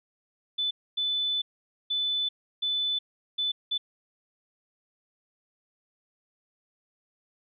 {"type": "tone bursts at uneven times", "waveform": "sine", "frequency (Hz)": 3500, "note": "A7", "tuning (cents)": -10, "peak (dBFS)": -25, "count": 6, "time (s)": [[0.58, 0.71], [0.97, 1.42], [1.9, 2.29], [2.62, 2.99], [3.38, 3.52], [3.71, 3.78]], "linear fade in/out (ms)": 10, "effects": []}